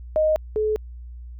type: tone pair in turn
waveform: sine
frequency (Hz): 621 / 429.3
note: D#5 / A4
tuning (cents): -3 / -43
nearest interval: tritone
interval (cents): 640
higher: first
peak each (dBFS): -16 / -19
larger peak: first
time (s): 0.16-0.36 / 0.56-0.76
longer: neither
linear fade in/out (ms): 0
effects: added 60 Hz sine -35 dBFS peak until 1.39 s